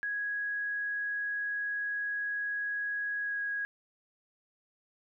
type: tone with pitch glide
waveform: sine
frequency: 1661.2 to 1651.6 Hz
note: G#6 to G#6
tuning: 0 to -10 cents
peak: -31 dBFS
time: 0.03-3.65 s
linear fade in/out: 0 ms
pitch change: -10 cents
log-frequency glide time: 3.23-3.35 s
effects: none